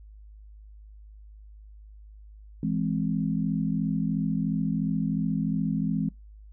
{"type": "chord", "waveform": "sine", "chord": "E augmented", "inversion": "none", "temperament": "equal", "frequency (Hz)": [164.81, 207.7, 261.6], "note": ["E3", "G#3", "B#3"], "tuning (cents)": [0, 0, 0], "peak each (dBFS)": [-28, -28, -30], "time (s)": [2.63, 6.09], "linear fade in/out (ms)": 2, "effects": ["noise-tail reverb RT60 0.2 s tail -25 dB re dry", "added 52 Hz sine -45 dBFS peak until 6.52 s"]}